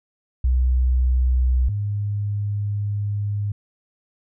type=tone pair in turn; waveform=sine; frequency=63 / 102.65 Hz; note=B1 / G#2; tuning=+35 / -20 cents; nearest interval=minor sixth; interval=845 cents; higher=second; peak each=-15 / -21 dBFS; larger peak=first; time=0.44-1.69 / 1.69-3.52 s; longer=second; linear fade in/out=5 ms; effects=none